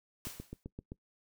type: noise with exponential decay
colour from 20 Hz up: white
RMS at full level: -41 dBFS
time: 0.25-0.63 s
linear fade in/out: 0 ms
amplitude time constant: 81 ms
type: click train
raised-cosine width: 3 ms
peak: -29 dBFS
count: 6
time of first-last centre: 0.27-0.919 s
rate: 7.7 Hz
effects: noise-tail reverb RT60 0.1 s tail -22 dB re dry